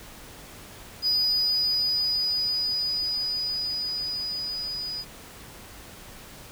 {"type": "tone with level ramp", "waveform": "sine", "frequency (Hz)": 4947, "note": "D#8", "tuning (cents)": -11, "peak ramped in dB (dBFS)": [-18, -30], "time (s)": [1.02, 5.05], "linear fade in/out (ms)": 50, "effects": ["tanh soft clip ceiling -19 dBFS", "pink hiss -45 dBFS RMS until 6.51 s"]}